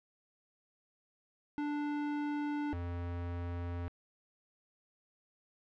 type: tone pair in turn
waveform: square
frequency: 293.7 / 86.97 Hz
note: D4 / F2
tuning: 0 / -7 cents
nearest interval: octave + major sixth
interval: 2107 cents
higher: first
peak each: -34 / -37 dBFS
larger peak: first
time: 1.58-2.73 / 2.73-3.88 s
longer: neither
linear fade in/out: 0 ms
effects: low-pass 2000 Hz 12 dB/octave